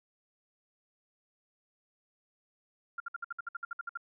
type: tone bursts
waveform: sine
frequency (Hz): 1392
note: F6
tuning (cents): -6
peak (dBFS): -34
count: 13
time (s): 2.98-3.974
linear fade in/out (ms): 5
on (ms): 22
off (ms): 59
effects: none